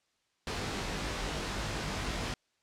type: noise with comb filter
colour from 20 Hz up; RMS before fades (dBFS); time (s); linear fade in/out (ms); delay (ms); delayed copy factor
pink; -35; 0.47-2.34; 2; 20; +0.75
effects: white hiss -75 dBFS RMS until 2.62 s + low-pass 6000 Hz 12 dB/octave